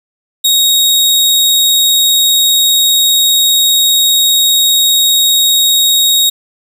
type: tone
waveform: sawtooth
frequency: 3765 Hz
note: A#7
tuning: 16 cents sharp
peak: -4 dBFS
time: 0.44-6.3 s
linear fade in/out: 10 ms
effects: none